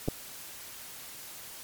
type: clicks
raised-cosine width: 2 ms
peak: -23 / -14 dBFS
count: 2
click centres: 0.078 / 0.085 s
effects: white hiss -45 dBFS RMS until 1.63 s + MP3 96 kbps

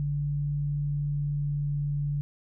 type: tone pair together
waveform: sine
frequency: 48.29 / 144.5 Hz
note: G1 / D3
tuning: -25 / -28 cents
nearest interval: octave + perfect fifth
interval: 1897 cents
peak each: -38 / -26 dBFS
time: 0-2.21 s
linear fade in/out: 0 ms
effects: none

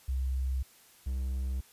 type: tone pair in turn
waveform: sine / triangle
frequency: 65.41 / 65.13 Hz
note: C2 / C2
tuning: 0 / -7 cents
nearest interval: unison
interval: 7 cents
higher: first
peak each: -28 dBFS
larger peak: neither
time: 0.08-0.63 / 1.06-1.61 s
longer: neither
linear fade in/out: 10 ms
effects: white hiss -59 dBFS RMS until 1.72 s + resampled to 32000 Hz

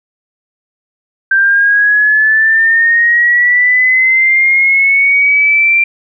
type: linear sweep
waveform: sine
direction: up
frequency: 1568 to 2368 Hz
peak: -6 dBFS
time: 1.31-5.84 s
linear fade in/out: 5 ms
effects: none

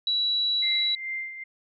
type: tone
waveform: sine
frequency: 3920 Hz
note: B7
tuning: 14 cents flat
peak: -22 dBFS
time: 0.07-0.95 s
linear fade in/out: 2 ms
type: tone with tremolo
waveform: sine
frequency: 2093 Hz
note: C7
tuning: in tune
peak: -28 dBFS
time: 0.62-1.44 s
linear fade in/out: 10 ms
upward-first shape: sine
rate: 2.4 Hz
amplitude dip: 65%
effects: none

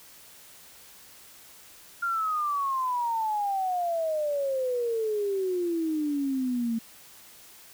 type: exponential sweep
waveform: sine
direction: down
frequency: 1406 to 224.3 Hz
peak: -25 dBFS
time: 2.02-6.79 s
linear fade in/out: 10 ms
effects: white hiss -51 dBFS RMS until 7.73 s

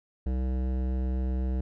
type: tone with hard clipping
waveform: sine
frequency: 64 Hz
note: C2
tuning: 38 cents flat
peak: -28 dBFS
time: 0.26-1.61 s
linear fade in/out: 5 ms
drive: 15 dB
effects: none

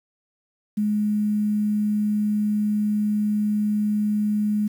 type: tone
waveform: sine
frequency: 210 Hz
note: G#3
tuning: 19 cents sharp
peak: -19 dBFS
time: 0.77-4.68 s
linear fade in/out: 10 ms
effects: 8-bit

